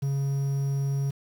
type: tone with quantisation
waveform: triangle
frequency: 138.59 Hz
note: C#3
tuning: in tune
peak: -22 dBFS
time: 0.02-1.11 s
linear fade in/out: 10 ms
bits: 8
effects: none